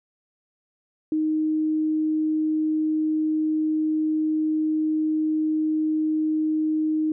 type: tone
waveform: sine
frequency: 311.1 Hz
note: D#4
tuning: in tune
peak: -20 dBFS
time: 1.12-7.12 s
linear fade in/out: 2 ms
effects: none